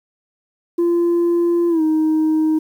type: tone with pitch glide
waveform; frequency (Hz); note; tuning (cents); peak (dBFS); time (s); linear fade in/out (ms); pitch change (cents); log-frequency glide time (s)
sine; 343.6 to 313.3; F4 to D#4; -28 to +12; -11; 0.78-2.59; 10; -160; 1.69-1.82
effects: tanh soft clip ceiling -12 dBFS + 8-bit